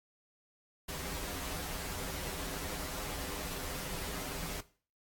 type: noise with comb filter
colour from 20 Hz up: pink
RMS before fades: -40 dBFS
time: 0.88-4.61 s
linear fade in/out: 10 ms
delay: 8.9 ms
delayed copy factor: -0.8
effects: noise-tail reverb RT60 0.4 s tail -17 dB re dry + AAC 64 kbps